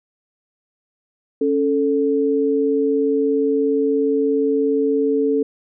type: tone pair together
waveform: sine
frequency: 277 / 440 Hz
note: C#4 / A4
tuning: -1 / 0 cents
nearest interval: minor sixth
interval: 801 cents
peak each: -19 / -17 dBFS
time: 1.41-5.43 s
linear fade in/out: 5 ms
effects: none